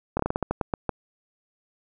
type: slowing click train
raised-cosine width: 1 ms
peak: -10 dBFS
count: 11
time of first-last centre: 0.17-0.893 s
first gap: 24 ms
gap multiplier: 1.23
effects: none